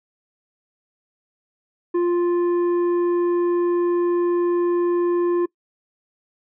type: tone with tanh clipping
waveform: sine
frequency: 349.2 Hz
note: F4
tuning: in tune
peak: -18 dBFS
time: 1.94-5.46 s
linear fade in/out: 10 ms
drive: 7 dB
effects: noise-tail reverb RT60 0.1 s tail -23 dB re dry